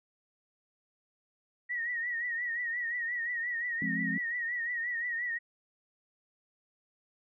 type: tone with vibrato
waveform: sine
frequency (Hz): 1900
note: A#6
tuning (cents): +33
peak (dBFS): -31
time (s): 1.69-5.39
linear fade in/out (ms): 20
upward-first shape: triangle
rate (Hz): 5.7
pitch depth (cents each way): 83
type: chord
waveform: sine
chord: F minor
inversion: none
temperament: just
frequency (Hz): 174.61 / 209.5 / 261.9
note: F3 / Ab3 / C4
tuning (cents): 0 / +15 / +2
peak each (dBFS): -36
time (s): 3.82-4.18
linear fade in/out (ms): 2
effects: none